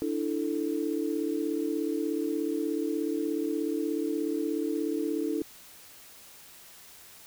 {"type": "chord", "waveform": "sine", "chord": "D suspended second", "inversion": "none", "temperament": "just", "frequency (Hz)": [293.7, 330.4, 440.5], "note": ["D4", "E4", "A4"], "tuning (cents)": [0, 4, 2], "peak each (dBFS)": [-31, -31, -33], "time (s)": [0.02, 5.42], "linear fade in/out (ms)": 0, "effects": ["white hiss -51 dBFS RMS until 7.26 s"]}